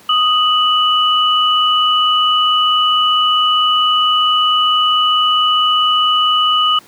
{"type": "tone pair together", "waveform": "sine", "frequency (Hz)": [1244.5, 2960], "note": ["D#6", "F#7"], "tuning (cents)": [0, 0], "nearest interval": "octave + minor third", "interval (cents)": 1500, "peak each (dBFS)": -13, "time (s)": [0.09, 6.79], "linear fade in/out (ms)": 5, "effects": ["pink hiss -44 dBFS RMS until 6.87 s", "high-pass 150 Hz 12 dB/octave"]}